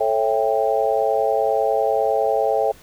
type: chord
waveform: sine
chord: A dominant seventh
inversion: none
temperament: just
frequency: 440 / 550 / 660 / 792 Hz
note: A4 / C#5 / E5 / G5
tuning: 0 / -14 / +2 / +18 cents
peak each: -22 dBFS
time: 0-2.72 s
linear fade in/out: 10 ms
effects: pink hiss -48 dBFS RMS until 2.82 s